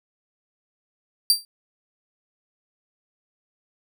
sawtooth tone with exponential decay, 4699 Hz, D8, in tune, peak -8 dBFS, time 1.3-1.45 s, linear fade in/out 1 ms, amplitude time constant 31 ms, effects none

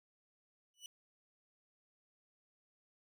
25% pulse tone with exponential growth, 2960 Hz, F#7, in tune, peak -40 dBFS, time 0.74-0.86 s, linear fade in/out 1 ms, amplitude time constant 25 ms, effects none

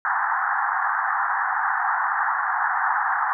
pink band-pass noise, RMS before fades -23 dBFS, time 0.05-3.33 s, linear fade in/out 0 ms, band 770 to 1800 Hz, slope 96 dB/octave, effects none

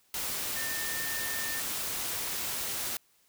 sine tone in noise, 1800 Hz, A6, 39 cents sharp, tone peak -37 dBFS, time 0.56-1.6 s, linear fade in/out 2 ms, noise white, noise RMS -34 dBFS, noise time 0.14-2.97 s, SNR -6 dB, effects white hiss -67 dBFS RMS until 3.28 s

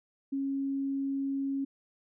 sine tone, 274 Hz, C#4, 20 cents flat, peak -29 dBFS, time 0.32-1.65 s, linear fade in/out 10 ms, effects none

